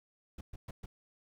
brown noise bursts, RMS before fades -44 dBFS, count 4, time 0.38-0.86 s, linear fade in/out 5 ms, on 30 ms, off 120 ms, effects none

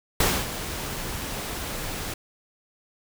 pink noise with ADSR envelope, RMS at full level -20 dBFS, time 0.2-2.14 s, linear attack 4 ms, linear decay 250 ms, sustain -12 dB, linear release 4 ms, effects none

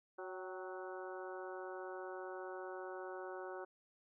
harmonic tone with a mistuned harmonic, 185 Hz, F#3, in tune, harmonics 2 / 3 / 4 / 5 / 6 / 7 / 8, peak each -47 / -50 / -52 / -55 / -56 / -56 / -54 dBFS, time 0.18-3.65 s, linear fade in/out 10 ms, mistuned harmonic 4, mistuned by +50 cents, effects none

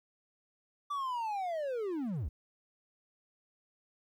triangle linear sweep, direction down, 1174.7 to 52.4 Hz, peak -31 dBFS, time 0.9-2.29 s, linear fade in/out 10 ms, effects 12-bit

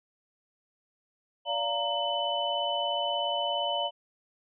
sine tone cluster, 578 / 695 / 927 / 3006 Hz, D5 / F5 / A#5 / F#7, -28 / -9 / -10 / +27 cents, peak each -33 / -33 / -33 / -31 dBFS, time 1.45-3.91 s, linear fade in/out 50 ms, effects none

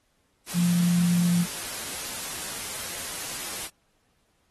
sine tone in noise, 174.61 Hz, F3, in tune, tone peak -19 dBFS, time 0.53-1.46 s, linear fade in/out 50 ms, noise white, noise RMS -34 dBFS, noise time 0.46-3.7 s, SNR +12 dB, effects pink hiss -70 dBFS RMS until 4.5 s + AAC 32 kbps

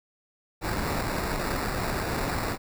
pink noise with sample-and-hold, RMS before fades -29 dBFS, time 0.61-2.58 s, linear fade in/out 50 ms, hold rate 3150 Hz, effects none

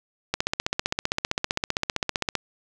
click train, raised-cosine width 0.2 ms, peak -6 dBFS, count 32, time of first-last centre 0.34-2.353 s, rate 15.4 Hz, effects none

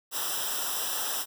white noise with comb filter, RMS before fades -31 dBFS, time 0.11-1.26 s, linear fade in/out 50 ms, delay 0.45 ms, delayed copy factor -0.95, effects none

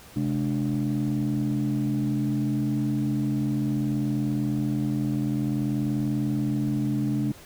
sine tone cluster, 132.4 / 212.8 / 293.4 Hz, C3 / G#3 / D4, +21 / +42 / -2 cents, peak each -26 dBFS, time 0.16-7.32 s, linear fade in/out 5 ms, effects tanh soft clip ceiling -18 dBFS + pink hiss -48 dBFS RMS until 7.45 s

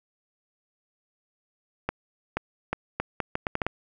accelerating click train, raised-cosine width 0.5 ms, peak -11 dBFS, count 10, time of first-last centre 1.89-3.666 s, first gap 480 ms, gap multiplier 0.75, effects none

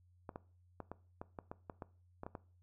clicks, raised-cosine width 1 ms, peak -30 dBFS, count 12, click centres 0.292 / 0.359 / 0.803 / 0.916 / 1.215 / 1.388 / 1.515 / 1.698 / 1.822 / 2.234 / 2.265 / 2.352 s, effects noise-tail reverb RT60 0.4 s tail -19 dB re dry + added 89 Hz sine -65 dBFS peak until 2.62 s

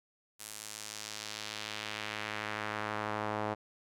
sawtooth tone with band-pass filter sweep, 106.6 Hz, G#2, 46 cents sharp, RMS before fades -39 dBFS, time 0.39-3.55 s, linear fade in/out 20 ms, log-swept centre 10000 to 790 Hz, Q 1.1, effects none

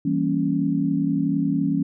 sine chord, E diminished seventh, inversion none, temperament equal, 164.81 / 196 / 233.1 / 277.2 Hz, E3 / G3 / Bb3 / Db4, 0 / 0 / 0 / 0 cents, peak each -25 / -26 / -28 / -22 dBFS, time 0.05-1.83 s, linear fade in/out 5 ms, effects none

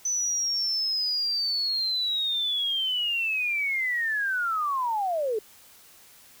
sine linear sweep, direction down, 6040 to 409.8 Hz, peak -24 dBFS, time 0.05-5.39 s, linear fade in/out 5 ms, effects white hiss -53 dBFS RMS until 6.4 s

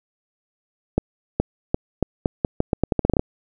accelerating click train, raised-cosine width 2 ms, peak -4 dBFS, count 16, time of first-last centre 0.98-3.194 s, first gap 420 ms, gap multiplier 0.82, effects none

